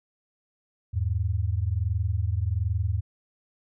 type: tone pair together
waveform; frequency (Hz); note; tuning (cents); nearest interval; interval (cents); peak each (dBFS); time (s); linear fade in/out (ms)
sine; 82.41 / 103.71; E2 / G#2; 0 / -2; major third; 398; -26; 0.93-3.01; 20
effects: none